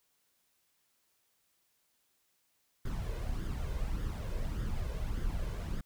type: noise with flanger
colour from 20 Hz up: brown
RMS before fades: -35 dBFS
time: 2.85-5.81 s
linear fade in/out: 5 ms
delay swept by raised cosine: 0.59 to 1.99 ms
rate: 1.7 Hz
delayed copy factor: +0.55
effects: white hiss -75 dBFS RMS until 5.85 s